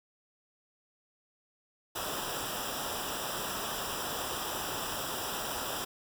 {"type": "noise with comb filter", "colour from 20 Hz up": "pink", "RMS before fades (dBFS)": -36, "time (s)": [1.95, 5.85], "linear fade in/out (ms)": 10, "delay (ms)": 0.46, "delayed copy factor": -0.8, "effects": []}